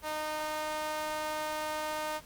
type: tone with high-pass filter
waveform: sawtooth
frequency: 307.2 Hz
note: D#4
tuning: 22 cents flat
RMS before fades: -35 dBFS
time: 0.02-2.21 s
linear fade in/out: 50 ms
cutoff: 760 Hz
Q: 2
effects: pink hiss -55 dBFS RMS until 2.25 s + Opus 24 kbps